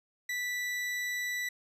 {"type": "tone", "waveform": "40% pulse", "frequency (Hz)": 1970, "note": "B6", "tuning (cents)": -5, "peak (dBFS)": -31, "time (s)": [0.29, 1.49], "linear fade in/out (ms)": 5, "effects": ["resampled to 32000 Hz"]}